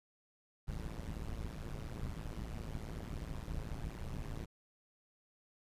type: noise with amplitude modulation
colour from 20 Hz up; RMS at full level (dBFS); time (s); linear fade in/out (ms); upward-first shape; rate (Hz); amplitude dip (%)
brown; -38; 0.67-4.46; 20; sine; 111; 100
effects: resampled to 32000 Hz